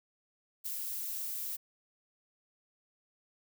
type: noise with ADSR envelope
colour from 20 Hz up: violet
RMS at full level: -35 dBFS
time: 0.64-1.57 s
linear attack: 27 ms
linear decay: 3 ms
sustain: -3 dB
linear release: 17 ms
effects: none